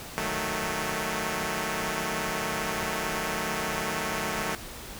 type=chord; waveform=5% pulse; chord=D# diminished; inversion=none; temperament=equal; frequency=155.56 / 185 / 220 Hz; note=D#3 / F#3 / A3; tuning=0 / 0 / 0 cents; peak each=-23 / -23 / -20 dBFS; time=0.18-4.55 s; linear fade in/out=0 ms; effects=pink hiss -41 dBFS RMS until 4.99 s